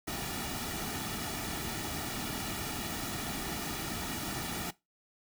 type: noise with comb filter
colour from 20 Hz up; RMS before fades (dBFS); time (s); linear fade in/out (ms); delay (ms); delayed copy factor
pink; -37; 0.07-4.71; 10; 1.9; -0.6
effects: noise-tail reverb RT60 0.2 s tail -19 dB re dry